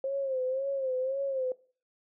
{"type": "tone with vibrato", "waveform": "sine", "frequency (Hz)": 531, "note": "C5", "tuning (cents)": 25, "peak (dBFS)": -28, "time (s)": [0.04, 1.52], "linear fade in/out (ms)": 2, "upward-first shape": "sine", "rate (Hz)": 1.9, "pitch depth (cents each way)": 73, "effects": ["noise-tail reverb RT60 0.4 s tail -19 dB re dry"]}